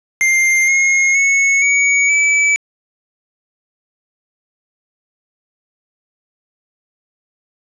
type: tone with pitch steps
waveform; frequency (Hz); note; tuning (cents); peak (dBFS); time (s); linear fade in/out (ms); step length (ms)
square; 2103 / 2151 / 2200 / 2250 / 2301; C7 / C7 / C#7 / C#7 / D7; +8 / +47 / -14 / +25 / -36; -11; 0.21-2.56; 0; 470
effects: resampled to 22050 Hz + 7-bit